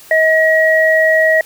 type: tone pair together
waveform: sine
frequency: 635.7 / 1905 Hz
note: D#5 / A#6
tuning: +37 / +37 cents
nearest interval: octave + perfect fifth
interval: 1900 cents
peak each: -11 dBFS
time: 0.11-1.41 s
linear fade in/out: 2 ms
effects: white hiss -40 dBFS RMS until 1.45 s